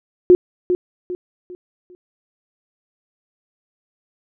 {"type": "tone with echo", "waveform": "sine", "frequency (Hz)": 360, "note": "F#4", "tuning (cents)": -47, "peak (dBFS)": -5, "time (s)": [0.3, 0.35], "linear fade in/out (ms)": 0, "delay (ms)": 400, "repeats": 4, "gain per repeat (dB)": -9, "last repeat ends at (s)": 1.95, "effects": []}